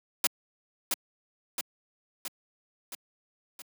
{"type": "noise with echo", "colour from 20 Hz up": "white", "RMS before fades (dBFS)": -24, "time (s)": [0.24, 0.27], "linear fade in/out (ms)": 2, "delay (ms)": 670, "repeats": 5, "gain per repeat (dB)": -4, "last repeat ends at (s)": 3.62, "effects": ["high-pass 200 Hz 12 dB/octave"]}